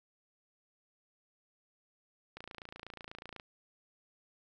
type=click train; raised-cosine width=0.3 ms; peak=-29 dBFS; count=30; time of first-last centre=2.37-3.398 s; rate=28.2 Hz; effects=none